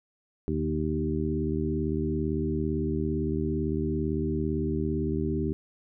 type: harmonic tone with a mistuned harmonic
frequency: 77.78 Hz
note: D#2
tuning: in tune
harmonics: 1 / 2 / 3 / 4 / 5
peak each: -32 / -32 / -32 / -32 / -32 dBFS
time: 0.48-5.53 s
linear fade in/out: 0 ms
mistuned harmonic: 2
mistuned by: -31 cents
effects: none